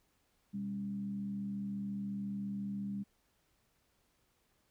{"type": "tone with frequency modulation", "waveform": "sine", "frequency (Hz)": 200, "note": "G3", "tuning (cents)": 35, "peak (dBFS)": -36, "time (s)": [0.53, 3.04], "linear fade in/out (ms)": 20, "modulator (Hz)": 74.3, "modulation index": 0.42, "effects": ["pink hiss -75 dBFS RMS until 4.7 s"]}